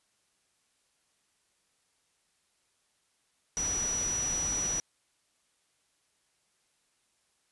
sine tone in noise, 5870 Hz, F#8, 15 cents flat, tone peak -29 dBFS, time 3.57-4.8 s, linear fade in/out 0 ms, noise pink, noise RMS -39 dBFS, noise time 3.57-4.8 s, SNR +7 dB, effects white hiss -73 dBFS RMS until 7.51 s + resampled to 24000 Hz

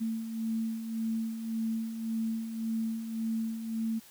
sine beating tone pair, 222.8 / 224.6 Hz, A3 / A3, +22 / +36 cents, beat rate 1.8 Hz, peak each -39 / -31 dBFS, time 0-4 s, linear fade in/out 20 ms, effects white hiss -55 dBFS RMS until 4.1 s

